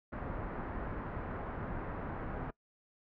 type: low-pass noise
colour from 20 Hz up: pink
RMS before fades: -40 dBFS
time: 0.12-2.51 s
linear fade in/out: 10 ms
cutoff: 1600 Hz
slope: 24 dB/octave
effects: noise-tail reverb RT60 0.1 s tail -23 dB re dry